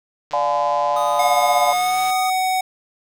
click train, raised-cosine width 0.2 ms, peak -20 dBFS, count 272, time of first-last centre 0.31-2.105 s, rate 151 Hz
sine chord, D diminished seventh, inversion none, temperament just, 587.3 / 704.8 / 845.8 / 1014.9 Hz, D5 / F5 / Ab5 / Cb6, 0 / +16 / +31 / +47 cents, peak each -22 dBFS, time 0.33-1.73 s, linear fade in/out 5 ms
square tone, 1237 Hz, D#6, 10 cents flat, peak -27 dBFS, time 0.96-2.3 s, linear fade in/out 5 ms
square tone with pitch glide, 721 to 748.2 Hz, F#5 to F#5, -45 to +19 cents, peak -18 dBFS, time 1.19-2.61 s, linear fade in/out 5 ms, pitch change +64 cents, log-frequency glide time 1.74-2 s
effects none

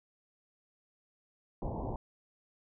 pink low-pass noise, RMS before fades -37 dBFS, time 1.62-1.96 s, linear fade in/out 2 ms, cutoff 1000 Hz, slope 96 dB/octave, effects none

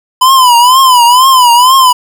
square tone with vibrato, 1004 Hz, B5, 28 cents sharp, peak -3 dBFS, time 0.21-1.93 s, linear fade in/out 10 ms, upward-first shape triangle, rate 2.1 Hz, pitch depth 130 cents each way, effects 7-bit

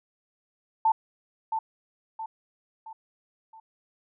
sine tone with echo, 888 Hz, A5, 16 cents sharp, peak -18 dBFS, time 0.85-0.92 s, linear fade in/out 5 ms, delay 670 ms, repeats 4, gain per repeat -7 dB, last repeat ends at 3.6 s, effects none

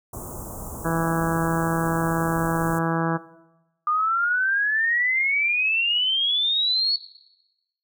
pink band-stop noise, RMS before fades -35 dBFS, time 0.13-2.79 s, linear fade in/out 5 ms, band 1200 to 6800 Hz, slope 48 dB/octave
harmonic tone, 164.81 Hz, E3, in tune, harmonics 1 / 2 / 3 / 4 / 5 / 6 / 7 / 8 / 9 / 10, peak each -25 / -28 / -30 / -31 / -32 / -33 / -33 / -34 / -35 / -35 dBFS, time 0.84-3.18 s, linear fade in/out 20 ms
sine exponential sweep, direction up, 1206 to 4435 Hz, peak -19 dBFS, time 3.87-6.96 s, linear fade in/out 2 ms
effects noise-tail reverb RT60 1.0 s tail -17 dB re dry

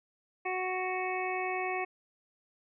harmonic tone, 370 Hz, F#4, in tune, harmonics 1 / 2 / 3 / 5 / 6 / 7, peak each -36 / -35 / -40 / -42 / -38 / -41 dBFS, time 0.45-1.85 s, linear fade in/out 10 ms, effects none

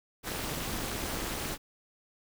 pink noise with amplitude modulation, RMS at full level -31 dBFS, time 0.23-1.58 s, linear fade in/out 50 ms, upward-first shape sine, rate 292 Hz, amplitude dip 95%, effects none

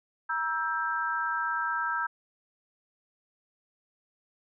sine chord, E diminished, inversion second, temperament just, 949.3 / 1318.5 / 1582.2 Hz, Bb5 / E6 / G6, +31 / 0 / +16 cents, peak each -33 / -31 / -31 dBFS, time 0.29-2.07 s, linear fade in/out 10 ms, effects none

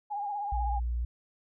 sine tone with vibrato, 818 Hz, G#5, 26 cents flat, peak -31 dBFS, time 0.1-0.8 s, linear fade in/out 20 ms, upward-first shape sine, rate 16 Hz, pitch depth 50 cents each way
sine tone, 59.3 Hz, A#1, 30 cents sharp, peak -28 dBFS, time 0.52-1.05 s, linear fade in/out 5 ms
effects none

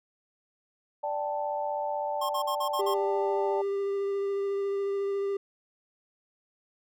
sine chord, D suspended fourth, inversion none, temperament equal, 587.3 / 784 / 880 Hz, D5 / G5 / A5, 0 / 0 / 0 cents, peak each -32 / -35 / -32 dBFS, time 1.03-3.62 s, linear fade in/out 10 ms
square tone bursts, 1071 Hz, C6, 40 cents sharp, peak -30 dBFS, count 6, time 2.21-2.944 s, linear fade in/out 10 ms, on 84 ms, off 46 ms
triangle tone with vibrato, 397.3 Hz, G4, 23 cents sharp, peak -25 dBFS, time 2.79-5.37 s, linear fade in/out 5 ms, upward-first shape triangle, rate 14 Hz, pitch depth 14 cents each way
effects none

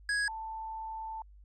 square / sine tone pair in turn, 1661.2 / 885.1 Hz, G#6 / A5, 0 / +10 cents, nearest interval major seventh, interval 1090 cents, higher first, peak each -29 / -37 dBFS, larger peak first, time 0.09-0.28 / 0.28-1.22 s, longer second, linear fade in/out 2 ms, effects added 50 Hz sine -52 dBFS peak until 1.44 s + resampled to 24000 Hz

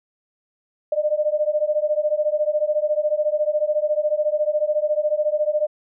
sine beating tone pair, 597 / 611 Hz, D5 / D#5, +28 / -32 cents, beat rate 14 Hz, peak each -21 dBFS, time 0.92-5.67 s, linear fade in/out 5 ms, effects none

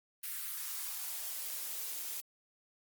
blue noise with high-pass filter sweep, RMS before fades -40 dBFS, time 0.23-2.21 s, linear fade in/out 10 ms, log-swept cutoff 1700 to 240 Hz, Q 1.8, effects Opus 32 kbps

